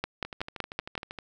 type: two click trains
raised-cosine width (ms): 0.3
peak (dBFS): -22 / -13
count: 13 / 6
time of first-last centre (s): 0.25-1.188 / 0.04-0.978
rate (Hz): 12.8 / 5.33
effects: none